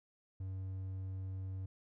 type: tone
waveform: triangle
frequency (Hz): 94.8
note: F#2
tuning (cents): +43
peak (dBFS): -37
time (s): 0.4-1.66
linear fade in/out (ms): 5
effects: none